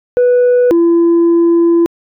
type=tone pair in turn; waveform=sine; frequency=492.3 / 338.4 Hz; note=B4 / E4; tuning=-6 / +45 cents; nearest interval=tritone; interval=649 cents; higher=first; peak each=-4 dBFS; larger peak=neither; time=0.17-0.71 / 0.71-1.86 s; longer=second; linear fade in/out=0 ms; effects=tanh soft clip ceiling -5 dBFS